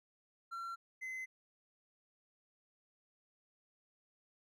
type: tone pair in turn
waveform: triangle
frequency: 1362 / 2048 Hz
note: F6 / C7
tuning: -44 / -38 cents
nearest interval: perfect fifth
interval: 706 cents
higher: second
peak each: -39 / -39 dBFS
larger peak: neither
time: 0.51-0.76 / 1.01-1.26 s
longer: neither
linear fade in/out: 20 ms
effects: none